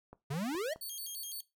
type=click train; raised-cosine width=1 ms; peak=-35 dBFS; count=4; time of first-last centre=0.13-0.76 s; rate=4.76 Hz
type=exponential sweep; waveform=square; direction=up; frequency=130.81 to 670 Hz; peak=-34 dBFS; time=0.3-0.74 s; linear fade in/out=10 ms
type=tone with vibrato; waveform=5% pulse; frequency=3799 Hz; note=A#7; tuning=32 cents sharp; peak=-33 dBFS; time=0.81-1.41 s; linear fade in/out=5 ms; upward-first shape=square; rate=5.9 Hz; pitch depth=280 cents each way
effects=noise-tail reverb RT60 0.2 s tail -17 dB re dry